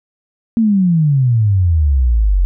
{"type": "exponential sweep", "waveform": "sine", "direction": "down", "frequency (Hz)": [233.1, 43.54], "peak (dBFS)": -9, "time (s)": [0.57, 2.45], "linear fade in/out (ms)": 0, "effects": []}